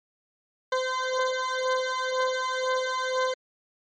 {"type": "beating tone pair", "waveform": "20% pulse", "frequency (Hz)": [514, 516], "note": ["C5", "C5"], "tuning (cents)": [-31, -24], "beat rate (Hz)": 2, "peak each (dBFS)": -23, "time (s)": [0.72, 3.34], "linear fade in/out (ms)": 5, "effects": ["low-pass 6000 Hz 12 dB/octave", "MP3 32 kbps"]}